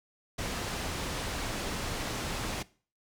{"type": "low-pass noise", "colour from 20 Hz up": "pink", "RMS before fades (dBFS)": -35, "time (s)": [0.38, 2.63], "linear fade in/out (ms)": 10, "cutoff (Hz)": 8100, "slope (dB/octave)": 12, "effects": ["noise-tail reverb RT60 0.4 s tail -20 dB re dry"]}